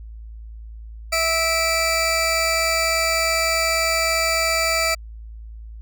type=tone pair together; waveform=20% pulse; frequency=653.8 / 2330 Hz; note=E5 / D7; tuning=-14 / -14 cents; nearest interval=octave + minor seventh; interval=2200 cents; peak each=-16 dBFS; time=1.12-4.95 s; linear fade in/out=10 ms; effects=added 55 Hz sine -34 dBFS peak until 5.81 s